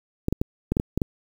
clicks, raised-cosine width 3 ms, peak -9 dBFS, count 8, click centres 0.284 / 0.326 / 0.415 / 0.72 / 0.769 / 0.799 / 0.976 / 1.018 s, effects 7-bit

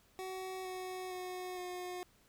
25% pulse tone with pitch steps, 375.4 / 370.4 / 365.6 / 360.7 Hz, F#4 / F#4 / F#4 / F#4, +25 / +2 / -21 / -44 cents, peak -37 dBFS, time 0.19-2.03 s, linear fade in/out 0 ms, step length 460 ms, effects pink hiss -68 dBFS RMS until 2.28 s

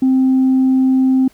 sine tone, 261.6 Hz, C4, in tune, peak -8 dBFS, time 0.02-1.28 s, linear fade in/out 5 ms, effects tanh soft clip ceiling -7 dBFS + pink hiss -51 dBFS RMS until 1.33 s

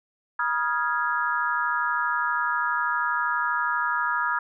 sine chord, F half-diminished seventh, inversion second, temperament equal with one note detuned, 965.2 / 1244.5 / 1396.9 / 1661.2 Hz, Cb6 / Eb6 / F6 / Ab6, -40 / 0 / 0 / 0 cents, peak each -28 dBFS, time 0.39-4.39 s, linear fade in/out 5 ms, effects none

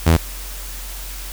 sawtooth tone, 82.2 Hz, E2, 4 cents flat, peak -6 dBFS, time 0.06-0.17 s, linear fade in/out 10 ms, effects added 45 Hz sine -30 dBFS peak until 1.32 s + white hiss -34 dBFS RMS until 1.32 s

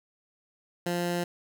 15% pulse tone, 174.61 Hz, F3, in tune, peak -21 dBFS, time 0.86-1.24 s, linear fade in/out 5 ms, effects none

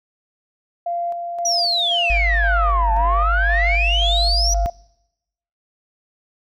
sine tone with tremolo, 691 Hz, F5, 19 cents flat, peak -20 dBFS, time 0.86-4.7 s, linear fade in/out 5 ms, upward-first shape square, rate 1.9 Hz, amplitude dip 40%
sine exponential two-way sweep, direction down then up, 5950 to 865 to 5950 Hz, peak -16 dBFS, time 1.45-4.54 s, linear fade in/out 5 ms, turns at 2.93 s
sine tone, 50.1 Hz, G1, 38 cents sharp, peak -15 dBFS, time 2.1-4.66 s, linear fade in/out 0 ms
effects noise-tail reverb RT60 0.9 s tail -25 dB re dry + tanh soft clip ceiling -9 dBFS

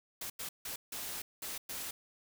white noise bursts at uneven times, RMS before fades -41 dBFS, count 6, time 0.21-0.3 / 0.39-0.49 / 0.65-0.76 / 0.92-1.22 / 1.42-1.58 / 1.69-1.91 s, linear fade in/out 5 ms, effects none

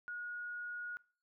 sine tone, 1446 Hz, F#6, 40 cents flat, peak -40 dBFS, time 0.08-0.97 s, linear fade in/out 0 ms, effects noise-tail reverb RT60 0.4 s tail -22 dB re dry

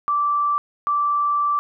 sine tone pair in turn, 1167 / 1167 Hz, D6 / D6, -11 / -11 cents, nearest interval unison, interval 0 cents, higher neither, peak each -17 dBFS, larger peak neither, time 0.08-0.58 / 0.87-1.59 s, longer second, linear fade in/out 0 ms, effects none

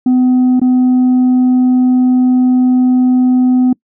sine tone with dropouts, 252.8 Hz, B3, 41 cents sharp, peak -4 dBFS, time 0.06-3.73 s, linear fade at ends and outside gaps 5 ms, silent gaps 0.597-0.615 s, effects noise-tail reverb RT60 0.1 s tail -26 dB re dry + tanh soft clip ceiling -6 dBFS

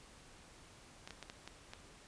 clicks, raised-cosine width 0.2 ms, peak -29 dBFS, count 6, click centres 1.075 / 1.107 / 1.227 / 1.299 / 1.476 / 1.735 s, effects pink hiss -59 dBFS RMS until 2.07 s + resampled to 22050 Hz

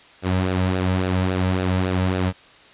sawtooth tone with flanger, 92.5 Hz, F#2, in tune, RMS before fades -21 dBFS, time 0.22-2.33 s, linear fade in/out 50 ms, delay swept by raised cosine 0.92 to 2.82 ms, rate 3.6 Hz, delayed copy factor -0.55, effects white hiss -48 dBFS RMS until 2.73 s + resampled to 8000 Hz

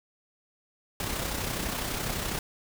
pink noise with amplitude modulation, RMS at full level -30 dBFS, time 1-2.39 s, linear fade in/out 2 ms, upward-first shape sine, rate 32 Hz, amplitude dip 45%, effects none

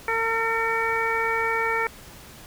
harmonic tone, 453.6 Hz, A#4, 47 cents flat, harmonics 1 / 2 / 3 / 4 / 5, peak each -28 / -28 / -28 / -28 / -28 dBFS, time 0.08-1.87 s, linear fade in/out 2 ms, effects pink hiss -45 dBFS RMS until 2.46 s

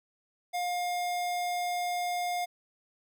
square tone, 710 Hz, F5, 28 cents sharp, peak -30 dBFS, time 0.53-2.46 s, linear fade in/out 20 ms, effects none

